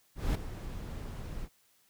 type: noise with ADSR envelope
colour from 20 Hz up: brown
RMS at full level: -27 dBFS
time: 0.15-1.49 s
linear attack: 200 ms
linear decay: 7 ms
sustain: -13 dB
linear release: 54 ms
effects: white hiss -68 dBFS RMS until 1.89 s